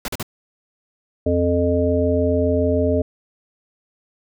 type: noise bursts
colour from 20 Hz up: pink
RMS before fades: -26 dBFS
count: 3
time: 0.05-0.228 s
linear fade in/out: 2 ms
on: 32 ms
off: 41 ms
type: harmonic tone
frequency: 87.31 Hz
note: F2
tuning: in tune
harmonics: 1 / 3 / 5 / 7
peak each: -21 / -21 / -21 / -21 dBFS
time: 1.26-3.02 s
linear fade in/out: 5 ms
effects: none